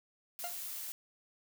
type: noise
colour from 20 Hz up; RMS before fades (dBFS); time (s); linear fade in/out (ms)
blue; -42; 0.39-0.92; 0
type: tone with exponential decay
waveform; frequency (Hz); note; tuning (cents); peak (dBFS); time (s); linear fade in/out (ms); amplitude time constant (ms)
40% pulse; 698.5; F5; 0; -35; 0.44-0.59; 1; 32
effects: none